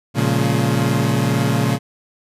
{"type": "chord", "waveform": "30% pulse", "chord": "Bb minor seventh", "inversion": "none", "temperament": "equal with one note detuned", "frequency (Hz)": [116.54, 138.59, 174.61, 211.2], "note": ["Bb2", "Db3", "F3", "Ab3"], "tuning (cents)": [0, 0, 0, 29], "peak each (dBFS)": [-17, -17, -21, -21], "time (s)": [0.14, 1.79], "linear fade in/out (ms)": 50, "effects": ["resampled to 32000 Hz"]}